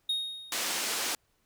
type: tone with exponential decay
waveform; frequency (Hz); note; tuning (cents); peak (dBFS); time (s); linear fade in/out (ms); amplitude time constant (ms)
triangle; 3729; A#7; 0; -24; 0.09-0.88; 5; 170
type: band-pass noise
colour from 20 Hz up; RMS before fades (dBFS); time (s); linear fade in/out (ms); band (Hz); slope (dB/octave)
white; -32; 0.52-1.15; 2; 270 to 8100; 12
effects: pink hiss -72 dBFS RMS until 1.45 s